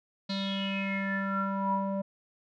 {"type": "tone with low-pass filter sweep", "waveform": "square", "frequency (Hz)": 195.5, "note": "G3", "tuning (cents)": -4, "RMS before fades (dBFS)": -31, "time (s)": [0.29, 2.02], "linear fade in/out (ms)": 10, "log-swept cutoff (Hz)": [4200, 720], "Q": 9.6, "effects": []}